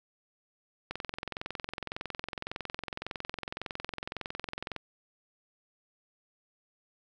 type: click train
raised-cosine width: 0.3 ms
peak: -19 dBFS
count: 85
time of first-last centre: 0.91-4.763 s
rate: 21.8 Hz
effects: none